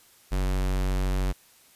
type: tone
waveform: square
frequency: 46.85 Hz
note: F#1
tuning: 22 cents sharp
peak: -24 dBFS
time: 0.31-1.33 s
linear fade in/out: 20 ms
effects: white hiss -57 dBFS RMS until 1.75 s + resampled to 32000 Hz